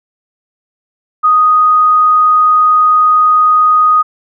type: tone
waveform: sine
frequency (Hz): 1244.5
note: D#6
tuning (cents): 0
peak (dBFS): -5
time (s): 1.23-4.03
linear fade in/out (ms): 20
effects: none